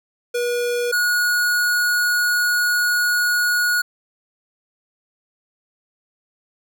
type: tone pair in turn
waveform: square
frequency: 482.9 / 1451.3 Hz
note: B4 / F#6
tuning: -39 / -34 cents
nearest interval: octave + perfect fifth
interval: 1905 cents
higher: second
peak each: -20 / -17 dBFS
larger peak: second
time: 0.34-0.92 / 0.92-3.82 s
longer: second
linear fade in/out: 10 ms
effects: none

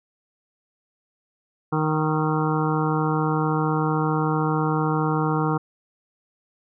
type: harmonic tone with a mistuned harmonic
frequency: 155.56 Hz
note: D#3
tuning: in tune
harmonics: 1 / 2 / 3 / 5 / 6 / 7 / 8 / 9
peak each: -23 / -26 / -28 / -30 / -31 / -31 / -32 / -33 dBFS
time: 1.72-5.58 s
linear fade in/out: 10 ms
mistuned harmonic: 9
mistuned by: -35 cents
effects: none

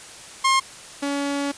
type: tone pair in turn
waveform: sawtooth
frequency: 1067 / 282.6 Hz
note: C6 / C#4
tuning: +34 / +34 cents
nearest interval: octave + major seventh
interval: 2300 cents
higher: first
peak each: -12 / -19 dBFS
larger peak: first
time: 0.44-0.6 / 1.02-1.52 s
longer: second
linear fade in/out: 10 ms
effects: white hiss -41 dBFS RMS until 1.57 s + resampled to 22050 Hz

